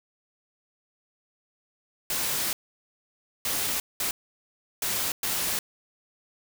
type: noise bursts at uneven times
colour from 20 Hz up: white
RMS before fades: -28 dBFS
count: 5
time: 2.1-2.53 / 3.45-3.8 / 4-4.11 / 4.82-5.12 / 5.23-5.59 s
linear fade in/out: 2 ms
effects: none